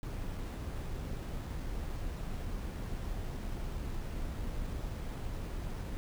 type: noise with sample-and-hold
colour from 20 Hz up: brown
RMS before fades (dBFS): -38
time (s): 0.03-5.97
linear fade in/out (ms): 0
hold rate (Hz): 11025
effects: none